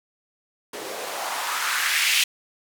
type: noise with band-pass filter sweep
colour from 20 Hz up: blue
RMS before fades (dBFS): -25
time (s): 0.73-2.24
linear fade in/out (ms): 5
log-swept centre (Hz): 370 to 2800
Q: 2.3
effects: none